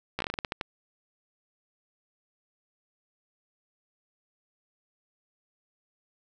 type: slowing click train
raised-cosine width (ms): 0.3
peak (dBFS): -14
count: 11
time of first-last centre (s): 0.19-0.612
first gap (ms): 14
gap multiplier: 1.23
effects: none